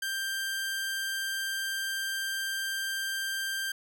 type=tone; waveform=sawtooth; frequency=1579 Hz; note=G6; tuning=12 cents sharp; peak=-27 dBFS; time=0.02-3.72 s; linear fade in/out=5 ms; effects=none